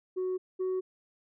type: tone pair in turn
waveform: sine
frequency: 370 / 372.6 Hz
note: F#4 / F#4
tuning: 0 / +12 cents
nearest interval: unison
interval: 12 cents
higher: second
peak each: -27 / -26 dBFS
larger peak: second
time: 0.16-0.38 / 0.59-0.81 s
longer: neither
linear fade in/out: 20 ms
effects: tanh soft clip ceiling -27 dBFS